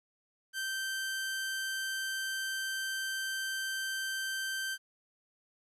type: tone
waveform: sawtooth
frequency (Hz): 1558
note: G6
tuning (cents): -11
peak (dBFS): -30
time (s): 0.53-4.78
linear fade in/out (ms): 50
effects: resampled to 32000 Hz + 12-bit